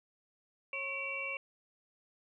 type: harmonic tone with a mistuned harmonic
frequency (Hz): 546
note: C#5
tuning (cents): -26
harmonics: 1 / 2 / 4 / 5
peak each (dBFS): -45 / -47 / -38 / -40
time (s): 0.73-1.37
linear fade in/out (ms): 2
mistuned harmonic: 4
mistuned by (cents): +97
effects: 12-bit